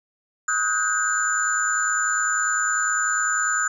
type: tone cluster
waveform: sine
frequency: 1269 / 1473 / 1583 / 7070 Hz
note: D#6 / F#6 / G6 / A8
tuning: +34 / -8 / +17 / +7 cents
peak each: -25 dBFS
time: 0.48-3.68 s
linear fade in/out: 5 ms
effects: tanh soft clip ceiling -9 dBFS